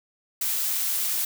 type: noise with high-pass filter sweep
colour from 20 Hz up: blue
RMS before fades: -26 dBFS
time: 0.41-1.25 s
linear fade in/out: 5 ms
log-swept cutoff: 630 to 420 Hz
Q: 0.78
effects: none